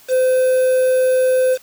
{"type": "tone with quantisation", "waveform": "triangle", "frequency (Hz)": 514, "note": "C5", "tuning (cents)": -31, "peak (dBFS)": -10, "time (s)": [0.08, 1.58], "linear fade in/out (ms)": 50, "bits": 5, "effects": ["white hiss -47 dBFS RMS until 1.62 s"]}